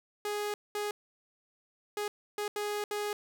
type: tone bursts at uneven times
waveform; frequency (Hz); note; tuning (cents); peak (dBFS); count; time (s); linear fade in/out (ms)
sawtooth; 415.3; G#4; 0; -28; 6; 0.25-0.54 / 0.75-0.91 / 1.97-2.08 / 2.38-2.48 / 2.56-2.84 / 2.91-3.13; 2
effects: none